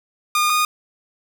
sawtooth tone pair in turn, 1217 / 1229 Hz, D#6 / D#6, -39 / -22 cents, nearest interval unison, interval 17 cents, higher second, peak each -12 dBFS, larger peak neither, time 0.35-0.5 / 0.5-0.65 s, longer neither, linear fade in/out 2 ms, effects none

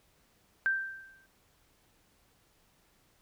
sine tone with exponential decay, 1568 Hz, G6, in tune, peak -23 dBFS, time 0.66-1.26 s, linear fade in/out 0 ms, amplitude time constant 130 ms, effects pink hiss -68 dBFS RMS until 3.21 s

